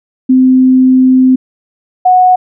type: tone pair in turn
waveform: sine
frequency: 258.1 / 734.7 Hz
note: C4 / F#5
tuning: -23 / -12 cents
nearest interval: octave + tritone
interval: 1811 cents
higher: second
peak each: -3 dBFS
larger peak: neither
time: 0.29-1.36 / 2.05-2.36 s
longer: first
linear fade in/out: 10 ms
effects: none